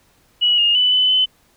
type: tone with pitch steps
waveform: sine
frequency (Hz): 2927 / 2841 / 2988 / 3012 / 3032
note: F#7 / F7 / F#7 / F#7 / F#7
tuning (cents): -19 / +29 / +16 / +30 / +42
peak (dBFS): -12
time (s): 0.41-1.26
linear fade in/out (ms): 20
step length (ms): 170
effects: pink hiss -57 dBFS RMS until 1.56 s